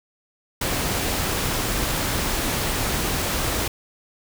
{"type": "noise", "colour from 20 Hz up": "pink", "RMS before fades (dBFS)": -24, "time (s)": [0.61, 3.68], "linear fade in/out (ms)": 5, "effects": []}